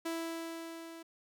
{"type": "tone with level ramp", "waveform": "sawtooth", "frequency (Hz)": 330, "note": "E4", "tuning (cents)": 2, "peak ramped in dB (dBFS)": [-30, -43], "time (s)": [0.05, 1.03], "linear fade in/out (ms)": 10, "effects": []}